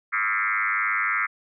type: tone with frequency modulation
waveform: sine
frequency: 1704 Hz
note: G#6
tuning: 44 cents sharp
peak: -21 dBFS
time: 0.12-1.27 s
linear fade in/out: 20 ms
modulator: 103 Hz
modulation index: 4.9
effects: none